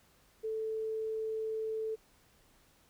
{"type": "tone", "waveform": "sine", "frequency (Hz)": 440, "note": "A4", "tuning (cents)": 0, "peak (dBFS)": -33, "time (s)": [0.43, 1.96], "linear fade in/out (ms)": 20, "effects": ["pink hiss -66 dBFS RMS until 2.89 s"]}